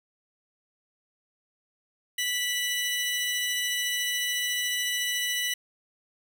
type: tone pair together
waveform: sawtooth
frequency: 1968.7 / 2960 Hz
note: B6 / F#7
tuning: -6 / 0 cents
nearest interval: perfect fifth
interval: 706 cents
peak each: -26 dBFS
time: 2.18-5.54 s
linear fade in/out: 5 ms
effects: none